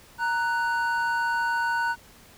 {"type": "tone pair together", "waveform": "triangle", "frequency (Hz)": [931.7, 1485], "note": ["A#5", "F#6"], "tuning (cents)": [-1, 6], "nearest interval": "minor sixth", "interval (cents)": 807, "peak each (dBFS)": -24, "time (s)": [0.18, 1.96], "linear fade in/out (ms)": 50, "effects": ["pink hiss -52 dBFS RMS until 2.37 s"]}